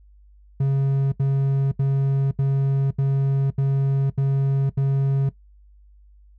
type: tone bursts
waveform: triangle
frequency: 136.9 Hz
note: C#3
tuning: 21 cents flat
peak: -15 dBFS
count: 8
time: 0.6-5.292 s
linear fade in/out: 5 ms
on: 520 ms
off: 76 ms
effects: noise-tail reverb RT60 0.1 s tail -17 dB re dry + added 50 Hz sine -48 dBFS peak until 6.38 s